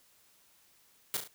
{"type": "noise with echo", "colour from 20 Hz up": "white", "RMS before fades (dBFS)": -32, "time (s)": [1.14, 1.17], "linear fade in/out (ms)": 0, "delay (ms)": 35, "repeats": 3, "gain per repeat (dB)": -6, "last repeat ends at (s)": 1.275, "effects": ["white hiss -65 dBFS RMS until 1.34 s"]}